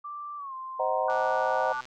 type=tone with pitch glide; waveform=sine; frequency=1174.7 to 1046.5 Hz; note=D6 to C6; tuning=0 to 0 cents; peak=-35 dBFS; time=0.04-1.09 s; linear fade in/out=10 ms; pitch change=-200 cents; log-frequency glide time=0.37-0.54 s
type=chord; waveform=sine; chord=C half-diminished seventh; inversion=none; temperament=just; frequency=523.3 / 627.9 / 753.5 / 941.9 Hz; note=C5 / Eb5 / Gb5 / Bb5; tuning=0 / +16 / +31 / +18 cents; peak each=-30 dBFS; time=0.79-1.73 s; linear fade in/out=10 ms
type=harmonic tone; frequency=293.7 Hz; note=D4; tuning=in tune; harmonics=3 / 4 / 5; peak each=-34 / -34 / -34 dBFS; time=1.08-1.81 s; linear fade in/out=5 ms
type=click train; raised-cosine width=0.2 ms; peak=-29 dBFS; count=96; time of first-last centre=1.1-1.854 s; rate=126 Hz
effects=none